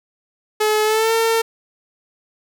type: tone with pitch glide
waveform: sawtooth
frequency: 428.1 to 453 Hz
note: A4 to A#4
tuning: -47 to -50 cents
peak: -11 dBFS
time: 0.6-1.42 s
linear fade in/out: 10 ms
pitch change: +97 cents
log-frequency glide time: 0.84-1.12 s
effects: none